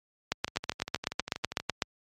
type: two click trains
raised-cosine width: 0.2 ms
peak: -9 / -18 dBFS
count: 13 / 15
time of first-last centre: 0.32-1.822 / 0.48-1.6 s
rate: 7.99 / 12.5 Hz
effects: high-pass 60 Hz 12 dB/octave + MP3 64 kbps